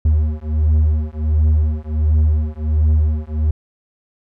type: beating tone pair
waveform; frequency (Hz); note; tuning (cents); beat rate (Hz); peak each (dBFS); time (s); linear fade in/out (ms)
triangle; 76.2 / 77.6; D#2 / D#2; -36 / -4; 1.4; -14; 0.05-3.51; 5
effects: none